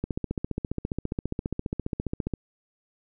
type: click train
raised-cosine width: 3 ms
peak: -15 dBFS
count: 35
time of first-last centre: 0.04-2.337 s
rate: 14.8 Hz
effects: none